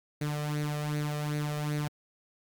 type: tone with flanger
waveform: sawtooth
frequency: 148.9 Hz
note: D3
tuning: 24 cents sharp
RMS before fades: -32 dBFS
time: 0.21-1.88 s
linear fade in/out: 5 ms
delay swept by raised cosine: 0.47 to 1.67 ms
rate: 2.6 Hz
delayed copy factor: +0.6
effects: Opus 48 kbps